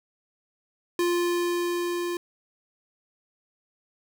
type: tone with level ramp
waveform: square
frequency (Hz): 349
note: F4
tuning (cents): -1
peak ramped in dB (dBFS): -22 to -28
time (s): 0.99-2.17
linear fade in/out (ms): 2
effects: none